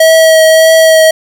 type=tone with vibrato; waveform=square; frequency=642 Hz; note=E5; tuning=46 cents flat; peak=-3 dBFS; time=0-1.11 s; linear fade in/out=5 ms; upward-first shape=triangle; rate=1.7 Hz; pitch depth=15 cents each way; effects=none